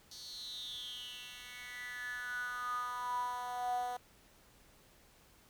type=tone with high-pass filter sweep; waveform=10% pulse; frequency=246.5 Hz; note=B3; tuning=3 cents flat; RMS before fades=-41 dBFS; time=0.11-3.97 s; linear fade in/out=5 ms; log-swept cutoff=4800 to 650 Hz; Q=9.9; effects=pink hiss -64 dBFS RMS until 5.49 s